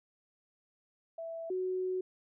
sine tone pair in turn, 660 / 370.4 Hz, E5 / F#4, +2 / +2 cents, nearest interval minor seventh, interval 1000 cents, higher first, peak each -38 / -31 dBFS, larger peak second, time 1.18-1.5 / 1.5-2.01 s, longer second, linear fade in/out 5 ms, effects none

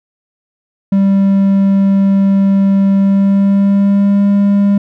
triangle tone with pitch glide, 196 to 200.9 Hz, G3 to G3, 0 to +43 cents, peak -5 dBFS, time 0.92-4.78 s, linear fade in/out 5 ms, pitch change +43 cents, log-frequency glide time 2.97-4.29 s, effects none

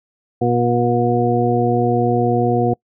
harmonic tone, 120.2 Hz, B2, 46 cents flat, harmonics 1 / 2 / 3 / 4 / 6, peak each -20 / -20 / -20 / -20 / -20 dBFS, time 0.41-2.74 s, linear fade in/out 10 ms, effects noise-tail reverb RT60 0.1 s tail -26 dB re dry

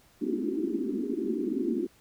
white band-pass noise, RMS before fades -30 dBFS, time 0.21-1.87 s, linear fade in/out 10 ms, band 210 to 390 Hz, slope 96 dB/octave, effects pink hiss -61 dBFS RMS until 2 s

